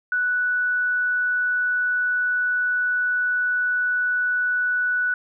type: tone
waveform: sine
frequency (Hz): 1480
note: F#6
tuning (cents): 0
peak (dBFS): -19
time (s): 0.12-5.14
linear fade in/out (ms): 2
effects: none